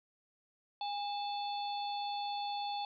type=harmonic tone with a mistuned harmonic; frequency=875 Hz; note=A5; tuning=10 cents flat; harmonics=1 / 3 / 4 / 5; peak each=-36 / -50 / -45 / -46 dBFS; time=0.81-2.85 s; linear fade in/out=2 ms; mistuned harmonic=1; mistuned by=-120 cents; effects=none